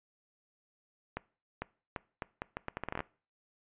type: accelerating click train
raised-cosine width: 0.5 ms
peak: -20 dBFS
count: 15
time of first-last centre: 1.17-3.005 s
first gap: 450 ms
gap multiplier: 0.76
effects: noise-tail reverb RT60 0.4 s tail -22 dB re dry + resampled to 8000 Hz